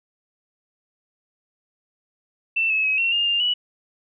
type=tone with pitch steps; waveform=sine; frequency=2674 / 2588 / 2552 / 2723 / 2820 / 2801 / 2942 Hz; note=E7 / E7 / D#7 / F7 / F7 / F7 / F#7; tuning=+24 / -32 / +43 / -44 / +16 / +4 / -11 cents; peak=-18 dBFS; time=2.56-3.54 s; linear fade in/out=10 ms; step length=140 ms; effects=none